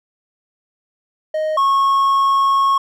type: tone pair in turn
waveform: triangle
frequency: 622.3 / 1095.1 Hz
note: D#5 / C#6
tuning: 0 / -21 cents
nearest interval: minor seventh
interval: 979 cents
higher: second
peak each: -15 / -10 dBFS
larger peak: second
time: 1.34-1.57 / 1.57-2.78 s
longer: second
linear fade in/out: 5 ms
effects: none